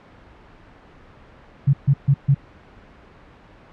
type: tone bursts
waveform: sine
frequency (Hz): 138.59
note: C#3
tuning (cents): 0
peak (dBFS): -11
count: 4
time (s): 1.67-2.346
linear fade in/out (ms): 10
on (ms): 64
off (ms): 140
effects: pink hiss -47 dBFS RMS until 3.72 s + low-pass 2000 Hz 12 dB/octave